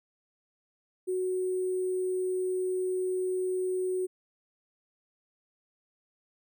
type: tone with sample-and-hold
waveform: sine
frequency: 369.7 Hz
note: F#4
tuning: 1 cent flat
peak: -27 dBFS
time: 1.07-4.07 s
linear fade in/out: 20 ms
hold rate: 8820 Hz
effects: none